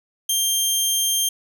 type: tone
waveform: 15% pulse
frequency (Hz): 3180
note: G7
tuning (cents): +24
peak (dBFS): -11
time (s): 0.29-1.29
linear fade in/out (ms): 5
effects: none